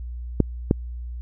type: clicks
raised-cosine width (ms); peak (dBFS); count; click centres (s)
3; -3; 2; 0.403 / 0.711
effects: added 60 Hz sine -30 dBFS peak until 1.21 s